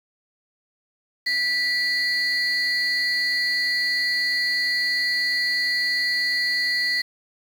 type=tone cluster; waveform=sine; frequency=1965 / 4203 / 4584 Hz; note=B6 / C8 / D8; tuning=-9 / +7 / -43 cents; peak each=-21 / -25 / -26 dBFS; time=1.26-7.02 s; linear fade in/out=10 ms; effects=tanh soft clip ceiling -15 dBFS + 7-bit